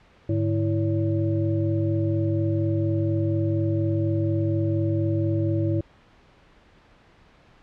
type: tone cluster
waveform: sine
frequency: 103.2 / 147.4 / 329.6 / 566 Hz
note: G#2 / D3 / E4 / C#5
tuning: -10 / +7 / 0 / +36 cents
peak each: -23 / -30 / -25 / -32 dBFS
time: 0.29-5.81 s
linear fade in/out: 5 ms
effects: pink hiss -55 dBFS RMS until 7.62 s + low-pass 3000 Hz 12 dB/octave